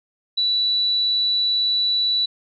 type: tone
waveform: sine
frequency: 3949 Hz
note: B7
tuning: 1 cent flat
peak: -17 dBFS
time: 0.37-2.26 s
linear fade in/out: 10 ms
effects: none